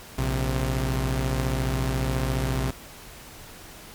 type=tone pair together; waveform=sawtooth; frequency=58.67 / 131.7 Hz; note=A#1 / C3; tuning=+12 / +12 cents; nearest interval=octave + major second; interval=1400 cents; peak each=-22 dBFS; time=0.18-2.71 s; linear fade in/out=5 ms; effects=pink hiss -44 dBFS RMS until 3.94 s + MP3 96 kbps